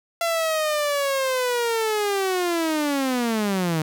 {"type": "linear sweep", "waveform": "sawtooth", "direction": "down", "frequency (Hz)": [680, 152.7], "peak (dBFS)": -17, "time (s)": [0.21, 3.82], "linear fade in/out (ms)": 2, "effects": []}